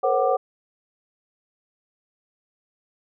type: tone cluster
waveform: sine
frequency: 443.7 / 485.3 / 538 / 747 / 1184 Hz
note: A4 / B4 / C5 / F#5 / D6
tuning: +14 / -30 / +48 / +16 / +14 cents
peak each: -28 / -25 / -22 / -22 / -28 dBFS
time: 0.03-0.37 s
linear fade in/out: 10 ms
effects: none